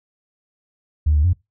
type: tone with pitch steps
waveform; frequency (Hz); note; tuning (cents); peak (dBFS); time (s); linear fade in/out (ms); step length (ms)
sine; 75.7 / 74.1 / 89.4; D#2 / D2 / F2; -47 / +16 / +41; -12; 1.06-1.333; 10; 91
effects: noise-tail reverb RT60 0.2 s tail -23 dB re dry + tanh soft clip ceiling -8 dBFS